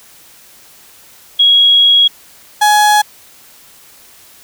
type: tone pair in turn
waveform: sine / 35% pulse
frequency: 3312 / 839.6 Hz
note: G#7 / G#5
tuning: -5 / +19 cents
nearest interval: 2 octaves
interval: 2376 cents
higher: first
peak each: -5 dBFS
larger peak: neither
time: 1.39-2.08 / 2.61-3.02 s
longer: first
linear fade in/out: 10 ms
effects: white hiss -42 dBFS RMS until 4.43 s